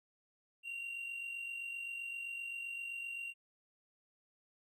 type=tone with amplitude modulation; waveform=triangle; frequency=2761 Hz; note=F7; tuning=20 cents flat; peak=-36 dBFS; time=0.63-3.34 s; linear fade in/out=50 ms; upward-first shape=sine; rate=47.7 Hz; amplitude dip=50%; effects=tanh soft clip ceiling -32 dBFS